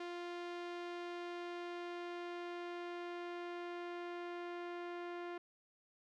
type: tone with low-pass filter sweep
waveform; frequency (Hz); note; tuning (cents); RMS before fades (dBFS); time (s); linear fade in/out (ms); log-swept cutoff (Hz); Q
sawtooth; 349.2; F4; 0; -45; 0-5.38; 5; 3800 to 2300; 0.89
effects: none